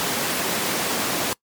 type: high-pass noise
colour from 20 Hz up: pink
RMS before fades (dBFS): -24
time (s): 0-1.33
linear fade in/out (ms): 0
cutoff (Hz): 220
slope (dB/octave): 12
effects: noise-tail reverb RT60 0.1 s tail -23 dB re dry + MP3 96 kbps